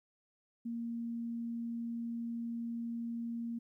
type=tone; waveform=sine; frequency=233.1 Hz; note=A#3; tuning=in tune; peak=-36 dBFS; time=0.65-3.59 s; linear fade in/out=10 ms; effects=13-bit